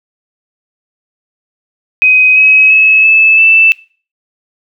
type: tone with pitch steps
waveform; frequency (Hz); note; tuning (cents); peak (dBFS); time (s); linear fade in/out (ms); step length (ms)
sine; 2517 / 2549 / 2582 / 2615 / 2648; D#7 / D#7 / E7 / E7 / E7; +19 / +41 / -37 / -15 / +7; -3; 2.02-3.72; 0; 340
effects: noise-tail reverb RT60 0.4 s tail -21 dB re dry